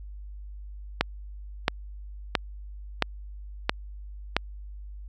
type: click train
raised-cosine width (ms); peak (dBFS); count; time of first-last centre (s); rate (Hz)
0.3; -4; 6; 1.01-4.366; 1.49
effects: added 50 Hz sine -38 dBFS peak until 5.08 s